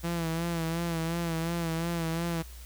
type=tone with vibrato; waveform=sawtooth; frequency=166.8 Hz; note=E3; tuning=21 cents sharp; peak=-25 dBFS; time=0.03-2.43 s; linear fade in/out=20 ms; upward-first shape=sine; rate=2.8 Hz; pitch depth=47 cents each way; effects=added 60 Hz sine -43 dBFS peak until 2.65 s + white hiss -52 dBFS RMS until 2.65 s